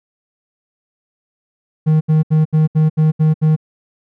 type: tone bursts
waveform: triangle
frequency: 156 Hz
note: D#3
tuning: 5 cents sharp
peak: -7 dBFS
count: 8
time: 1.86-3.564 s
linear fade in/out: 20 ms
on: 150 ms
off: 72 ms
effects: none